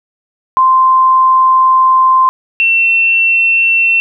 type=tone pair in turn; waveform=sine; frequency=1042 / 2701 Hz; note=C6 / E7; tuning=-7 / +42 cents; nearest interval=octave + major third; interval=1649 cents; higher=second; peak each=-5 / -7 dBFS; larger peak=first; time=0.57-2.29 / 2.6-4 s; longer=first; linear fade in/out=0 ms; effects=none